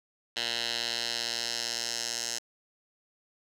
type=tone with band-pass filter sweep; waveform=10% pulse; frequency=117.7 Hz; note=A#2; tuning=17 cents sharp; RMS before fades=-33 dBFS; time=0.36-2.39 s; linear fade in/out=10 ms; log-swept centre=3700 to 6100 Hz; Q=2.3; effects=none